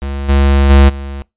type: tone with level steps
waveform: square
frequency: 69.2 Hz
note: C#2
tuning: 2 cents flat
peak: -19 / -8 / -4 / -23 dBFS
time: 0.02-1.22 s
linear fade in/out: 0 ms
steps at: 0.28 / 0.69 / 0.88 s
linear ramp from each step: 20 ms
effects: noise-tail reverb RT60 0.2 s tail -23 dB re dry + resampled to 8000 Hz